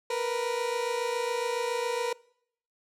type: tone pair together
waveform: 30% pulse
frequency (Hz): 466.2 / 493.4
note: A#4 / B4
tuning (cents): 0 / -2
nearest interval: minor second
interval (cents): 98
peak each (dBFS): -28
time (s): 0.1-2.13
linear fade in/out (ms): 5
effects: noise-tail reverb RT60 0.7 s tail -24 dB re dry + low-pass 10000 Hz 12 dB/octave